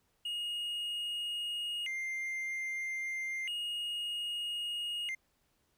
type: tone with vibrato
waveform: triangle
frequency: 2453 Hz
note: D#7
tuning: 25 cents flat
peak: -33 dBFS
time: 0.25-5.15 s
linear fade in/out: 5 ms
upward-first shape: square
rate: 0.31 Hz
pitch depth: 270 cents each way
effects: pink hiss -75 dBFS RMS until 5.77 s